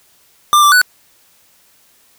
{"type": "tone with pitch steps", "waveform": "square", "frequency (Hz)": [1190, 1171, 1485], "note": ["D6", "D6", "F#6"], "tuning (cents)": [22, -5, 6], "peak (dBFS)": -7, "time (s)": [0.53, 0.815], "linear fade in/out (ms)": 0, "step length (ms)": 95, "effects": ["white hiss -52 dBFS RMS until 2.18 s"]}